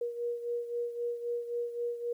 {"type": "beating tone pair", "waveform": "sine", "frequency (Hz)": [475.5, 479.3], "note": ["A#4", "A#4"], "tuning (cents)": [34, 48], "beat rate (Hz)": 3.8, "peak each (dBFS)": [-33, -39], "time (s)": [0.01, 2.13], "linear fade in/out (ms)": 5, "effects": ["11-bit"]}